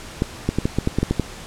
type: clicks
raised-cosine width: 3 ms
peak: -5 dBFS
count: 10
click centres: 0.221 / 0.49 / 0.586 / 0.655 / 0.786 / 0.874 / 0.986 / 1.03 / 1.11 / 1.197 s
effects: pink hiss -37 dBFS RMS until 1.46 s + low-pass 9000 Hz 12 dB/octave